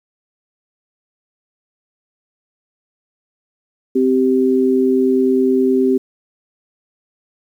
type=tone pair together; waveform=sine; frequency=259.8 / 389.3 Hz; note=C4 / G4; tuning=-12 / -12 cents; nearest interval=perfect fifth; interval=700 cents; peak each=-14 dBFS; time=3.95-5.98 s; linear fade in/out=10 ms; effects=8-bit